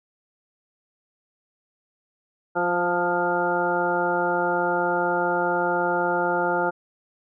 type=harmonic tone with a mistuned harmonic; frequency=175.9 Hz; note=F3; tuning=13 cents sharp; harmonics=1 / 2 / 3 / 4 / 5 / 7 / 8; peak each=-34 / -27 / -27 / -28 / -26 / -34 / -27 dBFS; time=2.55-6.71 s; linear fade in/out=20 ms; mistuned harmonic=3; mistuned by=-16 cents; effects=none